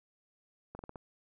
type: slowing click train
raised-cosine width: 1 ms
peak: -30 dBFS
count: 5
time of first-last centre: 0.75-0.958 s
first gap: 41 ms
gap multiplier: 1.16
effects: none